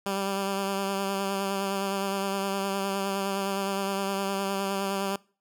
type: tone with vibrato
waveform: 10% pulse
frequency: 196 Hz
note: G3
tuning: in tune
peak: -19 dBFS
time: 0.06-5.16 s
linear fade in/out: 2 ms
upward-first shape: sine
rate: 9.7 Hz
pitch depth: 23 cents each way
effects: noise-tail reverb RT60 0.4 s tail -24 dB re dry